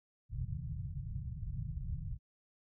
white low-pass noise, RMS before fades -40 dBFS, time 0.29-2.19 s, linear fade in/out 50 ms, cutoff 150 Hz, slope 48 dB/octave, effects none

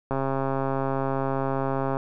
click train, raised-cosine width 1 ms, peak -13 dBFS, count 252, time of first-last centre 0.11-1.969 s, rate 135 Hz, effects none

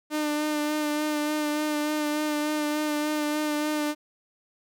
sawtooth tone with vibrato, 300.8 Hz, D4, 42 cents sharp, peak -21 dBFS, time 0.1-3.95 s, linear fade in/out 50 ms, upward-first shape sine, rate 3.4 Hz, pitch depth 22 cents each way, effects none

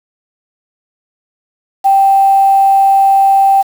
sine tone with quantisation, 783 Hz, G5, 2 cents flat, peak -5 dBFS, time 1.84-3.63 s, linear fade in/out 20 ms, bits 5, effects none

